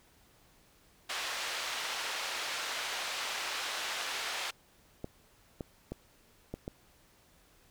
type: band-pass noise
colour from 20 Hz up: white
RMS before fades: -37 dBFS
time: 1.09-4.51 s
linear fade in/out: 10 ms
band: 610 to 4000 Hz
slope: 12 dB/octave
type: clicks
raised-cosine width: 2 ms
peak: -24 dBFS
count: 5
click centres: 5.044 / 5.608 / 5.92 / 6.54 / 6.679 s
effects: pink hiss -64 dBFS RMS until 7.7 s